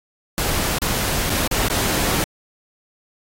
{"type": "noise with dropouts", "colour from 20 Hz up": "pink", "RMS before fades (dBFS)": -21, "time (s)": [0.38, 2.24], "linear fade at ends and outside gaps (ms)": 0, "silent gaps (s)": [[0.784, 0.819], [1.296, 1.302], [1.475, 1.513], [1.684, 1.7]], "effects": ["AAC 48 kbps"]}